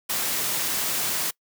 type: high-pass noise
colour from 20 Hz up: white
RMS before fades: -26 dBFS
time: 0.09-1.31 s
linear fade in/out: 10 ms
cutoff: 100 Hz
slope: 12 dB/octave
effects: noise-tail reverb RT60 0.1 s tail -24 dB re dry